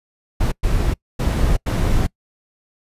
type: noise bursts at uneven times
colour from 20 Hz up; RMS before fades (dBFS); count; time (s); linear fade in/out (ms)
brown; -17; 4; 0.4-0.52 / 0.63-0.94 / 1.19-1.57 / 1.66-2.07; 10
effects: noise-tail reverb RT60 0.1 s tail -24 dB re dry + resampled to 32000 Hz